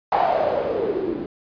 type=noise with low-pass filter sweep; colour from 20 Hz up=blue; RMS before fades=-22 dBFS; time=0.12-1.26 s; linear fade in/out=2 ms; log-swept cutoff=820 to 310 Hz; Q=6.2; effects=resampled to 11025 Hz